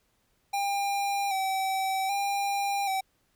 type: tone with vibrato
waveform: square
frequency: 784 Hz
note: G5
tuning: in tune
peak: -27 dBFS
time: 0.53-3.01 s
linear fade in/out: 10 ms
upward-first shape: square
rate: 0.64 Hz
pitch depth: 36 cents each way
effects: pink hiss -71 dBFS RMS until 3.35 s